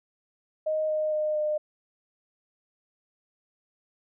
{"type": "tone with pitch steps", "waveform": "sine", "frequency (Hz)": [622.3, 616.9, 611.6, 606.3], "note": ["D#5", "D#5", "D#5", "D#5"], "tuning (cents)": [0, -15, -30, -45], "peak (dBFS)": -24, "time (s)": [0.66, 1.58], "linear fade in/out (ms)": 10, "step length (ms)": 230, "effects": []}